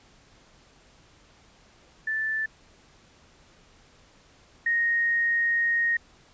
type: tone pair in turn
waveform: sine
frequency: 1760 / 1864.7 Hz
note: A6 / A#6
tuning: 0 / 0 cents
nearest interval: minor second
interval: 100 cents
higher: second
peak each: -25 / -21 dBFS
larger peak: second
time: 2.07-2.46 / 4.66-5.97 s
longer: second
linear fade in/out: 5 ms
effects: pink hiss -57 dBFS RMS until 6.33 s + resampled to 16000 Hz